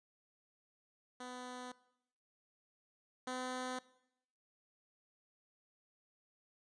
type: tone pair in turn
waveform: 10% pulse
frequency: 250 / 254.4 Hz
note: B3 / C4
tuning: +21 / -48 cents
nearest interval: unison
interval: 31 cents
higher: second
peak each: -37 / -31 dBFS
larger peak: second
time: 1.2-1.72 / 3.27-3.79 s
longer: neither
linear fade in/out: 5 ms
effects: noise-tail reverb RT60 0.8 s tail -20 dB re dry + resampled to 22050 Hz